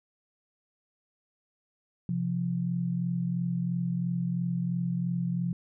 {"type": "tone pair together", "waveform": "sine", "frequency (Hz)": [131.65, 174.61], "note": ["C3", "F3"], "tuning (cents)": [11, 0], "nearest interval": "perfect fourth", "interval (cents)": 489, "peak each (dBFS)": [-32, -28], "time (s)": [2.09, 5.53], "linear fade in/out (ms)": 2, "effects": []}